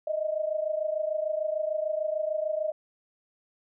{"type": "tone pair together", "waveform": "sine", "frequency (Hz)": [614.3, 641], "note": ["D#5", "E5"], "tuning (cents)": [-22, -49], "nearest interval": "minor second", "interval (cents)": 73, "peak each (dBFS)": [-28, -31], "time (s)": [0.07, 2.72], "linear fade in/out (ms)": 5, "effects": []}